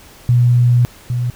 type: tone pair in turn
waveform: sine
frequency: 121.8 / 122.43 Hz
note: B2 / B2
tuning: -24 / -15 cents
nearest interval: unison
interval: 9 cents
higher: second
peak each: -8 / -15 dBFS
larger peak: first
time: 0.29-0.85 / 1.1-1.3 s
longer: first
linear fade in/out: 0 ms
effects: pink hiss -42 dBFS RMS until 1.35 s